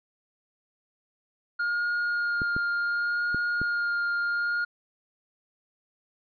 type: tone with vibrato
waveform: triangle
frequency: 1417 Hz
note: F6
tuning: 25 cents sharp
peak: -23 dBFS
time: 1.59-4.65 s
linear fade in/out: 10 ms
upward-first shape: sine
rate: 0.69 Hz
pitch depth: 14 cents each way
type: clicks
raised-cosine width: 3 ms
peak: -20 dBFS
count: 4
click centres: 2.418 / 2.565 / 3.346 / 3.616 s
effects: resampled to 11025 Hz